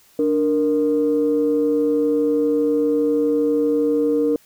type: tone pair together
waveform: sine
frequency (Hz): 293.7 / 466.2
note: D4 / A#4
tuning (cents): 0 / 0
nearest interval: minor sixth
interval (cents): 800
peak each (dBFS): -18 / -17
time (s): 0.19-4.36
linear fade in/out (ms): 2
effects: tanh soft clip ceiling -9 dBFS + white hiss -54 dBFS RMS until 4.45 s